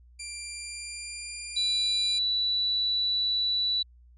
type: tone with pitch glide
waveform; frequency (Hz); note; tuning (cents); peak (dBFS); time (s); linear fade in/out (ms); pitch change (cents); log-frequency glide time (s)
10% pulse; 2369 to 2394; D7 to D7; +14 to +33; -27; 0.19-2.19; 10; +19; 0.37-1.37
type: tone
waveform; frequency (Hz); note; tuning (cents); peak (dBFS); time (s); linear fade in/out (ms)
sine; 3951; B7; 0; -24; 1.56-3.83; 10
effects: added 60 Hz sine -52 dBFS peak until 4.17 s + resampled to 24000 Hz